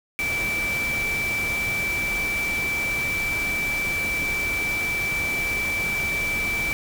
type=tone in noise; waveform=sine; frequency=2324 Hz; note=D7; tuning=19 cents flat; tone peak=-23 dBFS; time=0.19-6.73 s; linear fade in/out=0 ms; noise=pink; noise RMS=-32 dBFS; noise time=0.19-6.73 s; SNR=+6 dB; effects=none